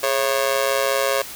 sawtooth tone with amplitude modulation, 545 Hz, C#5, 29 cents flat, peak -10 dBFS, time 0.03-1.22 s, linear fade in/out 5 ms, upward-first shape sine, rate 125 Hz, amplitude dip 100%, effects white hiss -35 dBFS RMS until 1.35 s

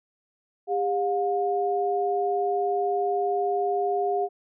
sine tone pair together, 401.8 / 715 Hz, G4 / F5, +43 / +41 cents, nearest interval minor seventh, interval 998 cents, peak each -25 dBFS, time 0.67-4.29 s, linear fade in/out 50 ms, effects none

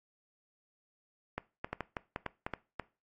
clicks, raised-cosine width 0.5 ms, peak -20 dBFS, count 10, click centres 1.38 / 1.645 / 1.73 / 1.807 / 1.968 / 2.161 / 2.263 / 2.465 / 2.537 / 2.797 s, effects noise-tail reverb RT60 0.3 s tail -20 dB re dry + AAC 32 kbps

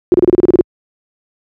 sine tone bursts, 357.2 Hz, F4, 39 cents sharp, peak -4 dBFS, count 10, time 0.12-0.609 s, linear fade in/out 0 ms, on 21 ms, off 31 ms, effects high-pass 60 Hz 12 dB/octave

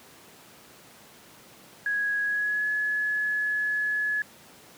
sine tone with pitch glide, 1661.2 to 1701 Hz, G#6 to G#6, 0 to +41 cents, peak -24 dBFS, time 1.86-4.22 s, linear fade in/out 2 ms, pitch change +41 cents, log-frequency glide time 2.24-2.68 s, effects pink hiss -51 dBFS RMS until 4.77 s + high-pass 150 Hz 12 dB/octave

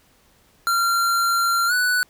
square tone with pitch glide, 1377 to 1484.4 Hz, F6 to F#6, -25 to +5 cents, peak -18 dBFS, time 0.67-2.03 s, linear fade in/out 0 ms, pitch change +130 cents, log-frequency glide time 1.67-1.73 s, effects pink hiss -58 dBFS RMS until 2.09 s

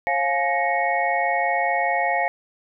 sine tone cluster, 542 / 702 / 847 / 1873 / 2204 Hz, C#5 / F5 / G#5 / A#6 / C#7, -39 / +9 / +34 / +8 / -11 cents, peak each -28 / -23 / -25 / -26 / -27 dBFS, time 0.07-2.28 s, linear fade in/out 0 ms, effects none

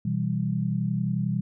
sine chord, E minor, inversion second, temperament equal with one note detuned, 125.34 / 164.81 / 196 Hz, B2 / E3 / G3, +26 / 0 / 0 cents, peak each -28 dBFS, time 0.05-1.41 s, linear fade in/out 5 ms, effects none

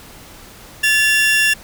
40% pulse tone pair together, 1731 / 2755 Hz, A6 / F7, -29 / -24 cents, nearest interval minor sixth, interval 805 cents, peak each -14 dBFS, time 0.83-1.54 s, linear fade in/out 10 ms, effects pink hiss -40 dBFS RMS until 1.63 s

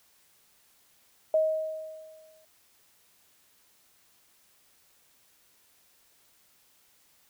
sine tone with exponential decay, 630 Hz, D#5, 21 cents sharp, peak -19 dBFS, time 1.34-2.45 s, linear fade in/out 2 ms, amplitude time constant 240 ms, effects white hiss -64 dBFS RMS until 7.29 s

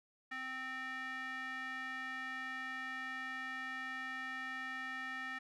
square tone with band-pass filter, 260.7 Hz, C4, 6 cents flat, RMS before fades -43 dBFS, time 0.31-5.39 s, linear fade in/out 10 ms, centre 1800 Hz, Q 3.7, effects none

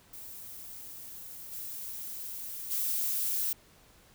violet noise with level steps, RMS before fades -45 / -40 / -31 dBFS, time 0.13-3.53 s, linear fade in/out 5 ms, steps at 1.51 / 2.7 s, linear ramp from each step 20 ms, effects pink hiss -60 dBFS RMS until 4.14 s

